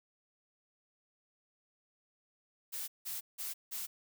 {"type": "noise bursts", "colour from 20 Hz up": "blue", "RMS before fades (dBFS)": -40, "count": 4, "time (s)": [2.72, 3.87], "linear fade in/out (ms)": 20, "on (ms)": 160, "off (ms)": 170, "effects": []}